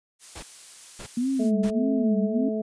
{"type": "noise", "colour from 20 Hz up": "blue", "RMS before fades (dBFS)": -42, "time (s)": [0.19, 1.52], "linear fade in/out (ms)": 50}
{"type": "noise bursts", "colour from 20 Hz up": "pink", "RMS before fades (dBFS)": -39, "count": 3, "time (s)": [0.35, 1.707], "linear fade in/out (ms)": 10, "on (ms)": 79, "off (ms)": 560}
{"type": "tone with vibrato", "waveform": "sine", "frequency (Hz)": 230.8, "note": "A#3", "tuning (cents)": -17, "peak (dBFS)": -22, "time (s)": [1.17, 2.49], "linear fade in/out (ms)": 5, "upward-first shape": "sine", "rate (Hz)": 1.7, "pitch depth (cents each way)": 270}
{"type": "harmonic tone", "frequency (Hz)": 217, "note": "A3", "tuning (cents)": -24, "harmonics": [1, 2, 3], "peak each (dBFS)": [-27, -30, -32], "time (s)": [1.39, 2.62], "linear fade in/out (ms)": 10}
{"effects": ["resampled to 22050 Hz"]}